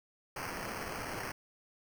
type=noise with sample-and-hold; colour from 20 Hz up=white; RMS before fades=-40 dBFS; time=0.36-1.32 s; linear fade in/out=5 ms; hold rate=3675 Hz; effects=none